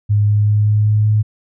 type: tone with pitch steps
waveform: sine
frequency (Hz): 103.83 / 104.43 / 105.04 / 105.64 / 106.26 / 106.87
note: G#2 / G#2 / G#2 / G#2 / G#2 / A2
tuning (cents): 0 / +10 / +20 / +30 / +40 / -50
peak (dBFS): -10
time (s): 0.09-1.23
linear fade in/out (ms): 20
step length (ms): 190
effects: none